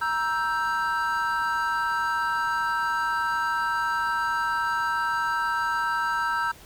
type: chord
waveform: triangle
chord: E diminished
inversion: second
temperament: equal with one note detuned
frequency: 942.1 / 1318.5 / 1568 Hz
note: Bb5 / E6 / G6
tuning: +18 / 0 / 0 cents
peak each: -26 dBFS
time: 0.01-6.52 s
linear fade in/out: 10 ms
effects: pink hiss -49 dBFS RMS until 6.65 s